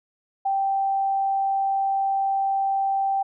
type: tone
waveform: sine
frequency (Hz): 782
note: G5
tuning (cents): -4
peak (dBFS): -20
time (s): 0.45-3.23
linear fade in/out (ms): 10
effects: none